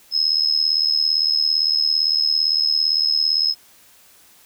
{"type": "tone with amplitude modulation", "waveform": "sine", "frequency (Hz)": 5160, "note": "E8", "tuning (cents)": -38, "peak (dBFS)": -12, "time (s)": [0.11, 3.55], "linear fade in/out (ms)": 50, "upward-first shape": "sine", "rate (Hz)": 77.7, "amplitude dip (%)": 80, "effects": ["white hiss -51 dBFS RMS until 4.45 s"]}